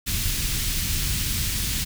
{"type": "band-stop noise", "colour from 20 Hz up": "pink", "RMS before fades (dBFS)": -25, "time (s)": [0.06, 1.85], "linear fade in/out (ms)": 20, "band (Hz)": [150, 2800], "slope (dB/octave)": 12, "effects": []}